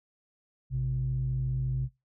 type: tone pair together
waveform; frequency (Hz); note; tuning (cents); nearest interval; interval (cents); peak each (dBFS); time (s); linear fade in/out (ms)
sine; 55.33 / 129.7; A1 / C3; +10 / -15; octave + minor third; 1475; -33 / -27; 0.7-1.89; 50
effects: noise-tail reverb RT60 0.2 s tail -19 dB re dry + tanh soft clip ceiling -21 dBFS